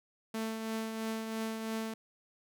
sawtooth tone with tremolo, 222.2 Hz, A3, 17 cents sharp, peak -29 dBFS, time 0.34-1.94 s, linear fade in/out 5 ms, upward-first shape triangle, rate 3 Hz, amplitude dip 45%, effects none

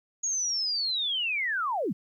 sine linear sweep, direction down, 6700 to 138.59 Hz, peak -26 dBFS, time 0.23-1.93 s, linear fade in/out 10 ms, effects 11-bit

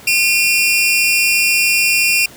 sawtooth tone pair together, 2429 / 2726 Hz, D#7 / F7, -42 / -43 cents, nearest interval major second, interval 199 cents, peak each -11 dBFS, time 0.07-2.26 s, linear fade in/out 5 ms, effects pink hiss -39 dBFS RMS until 2.36 s + high-pass 60 Hz 12 dB/octave

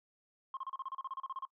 sine tone bursts, 1067 Hz, C6, 34 cents sharp, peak -36 dBFS, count 15, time 0.54-1.452 s, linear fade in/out 2 ms, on 30 ms, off 33 ms, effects noise-tail reverb RT60 0.1 s tail -20 dB re dry + tanh soft clip ceiling -34 dBFS

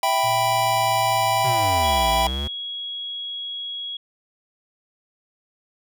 square chord, E minor, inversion none, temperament equal, 659.3 / 784 / 987.8 Hz, E5 / G5 / B5, 0 / 0 / 0 cents, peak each -26 / -22 / -23 dBFS, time 0.03-2.27 s, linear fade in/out 2 ms
sine tone with pitch glide, 114.9 to 111.31 Hz, A#2 to A2, -25 to +20 cents, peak -32 dBFS, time 0.23-1.63 s, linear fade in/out 20 ms, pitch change -55 cents, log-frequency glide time 0.86-1.35 s
square exponential two-way sweep, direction down then up, 131.8 to 56.6 to 74.1 Hz, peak -26 dBFS, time 1.44-2.48 s, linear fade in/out 10 ms, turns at 2.11 s
sine tone, 3322 Hz, G#7, in tune, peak -28 dBFS, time 1.83-3.97 s, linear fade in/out 5 ms
effects none

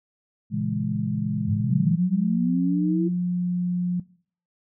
sine chord, A# half-diminished seventh, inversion none, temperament equal, 116.54 / 138.59 / 164.81 / 207.7 Hz, A#2 / C#3 / E3 / G#3, 0 / 0 / 0 / 0 cents, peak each -30 / -31 / -30 / -26 dBFS, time 0.5-1.98 s, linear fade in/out 50 ms
sine linear sweep, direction up, 94.4 to 340 Hz, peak -22 dBFS, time 1.47-3.09 s, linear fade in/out 20 ms
sine tone with pitch glide, 180.3 to 178.02 Hz, F#3 to F3, -45 to +33 cents, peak -21 dBFS, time 1.7-4 s, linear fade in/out 5 ms, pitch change -22 cents, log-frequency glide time 2.06-2.47 s
effects noise-tail reverb RT60 0.5 s tail -21 dB re dry

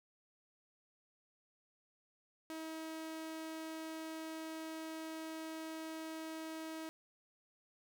sawtooth tone, 319.5 Hz, D#4, 46 cents sharp, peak -39 dBFS, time 2.5-6.89 s, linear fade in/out 0 ms, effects none

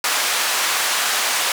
pink band-pass noise, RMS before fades -20 dBFS, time 0.04-1.52 s, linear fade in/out 2 ms, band 1000 to 12000 Hz, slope 12 dB/octave, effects none

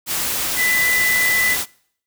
sine tone in noise, 1995 Hz, B6, 17 cents sharp, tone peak -16 dBFS, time 0.56-1.57 s, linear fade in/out 50 ms, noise white, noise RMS -22 dBFS, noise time 0.06-1.66 s, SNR +3 dB, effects noise-tail reverb RT60 0.6 s tail -23 dB re dry

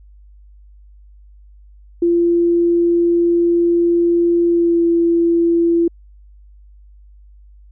sine tone with pitch glide, 342.9 to 338.2 Hz, F4 to E4, -32 to +44 cents, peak -11 dBFS, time 2.02-5.88 s, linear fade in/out 5 ms, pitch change -24 cents, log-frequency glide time 4.46-4.83 s, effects added 50 Hz sine -41 dBFS peak until 7.71 s

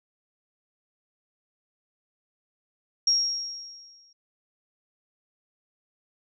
sine tone with exponential decay, 5588 Hz, F8, in tune, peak -17 dBFS, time 3.07-4.13 s, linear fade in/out 5 ms, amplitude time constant 230 ms, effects none

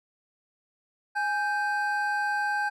triangle tone pair together, 829 / 1564.9 Hz, G#5 / G6, -3 / -3 cents, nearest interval major seventh, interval 1100 cents, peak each -26 dBFS, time 1.15-2.7 s, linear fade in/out 20 ms, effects none

